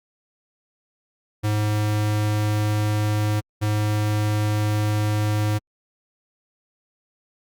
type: tone pair in turn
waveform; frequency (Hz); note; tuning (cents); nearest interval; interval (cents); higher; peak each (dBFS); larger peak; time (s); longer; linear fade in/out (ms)
square; 105.7 / 105.7; G#2 / G#2; +31 / +31; unison; 0; neither; -20; neither; 1.43-3.41 / 3.61-5.59; neither; 20
effects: Opus 48 kbps